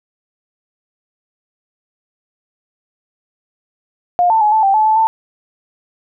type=tone with pitch steps; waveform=sine; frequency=709 / 889 / 844 / 875 / 783 / 864 / 871 / 890 Hz; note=F5 / A5 / G#5 / A5 / G5 / A5 / A5 / A5; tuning=+26 / +18 / +28 / -10 / -2 / -32 / -18 / +20 cents; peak=-9 dBFS; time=4.19-5.07 s; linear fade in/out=0 ms; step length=110 ms; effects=none